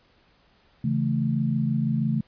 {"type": "chord", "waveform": "sine", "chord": "A major", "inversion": "first", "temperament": "equal", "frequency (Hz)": [138.59, 164.81, 220], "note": ["C#3", "E3", "A3"], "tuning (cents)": [0, 0, 0], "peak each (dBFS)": [-25, -28, -25], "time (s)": [0.84, 2.21], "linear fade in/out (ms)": 5, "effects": ["pink hiss -61 dBFS RMS until 2.27 s", "resampled to 11025 Hz"]}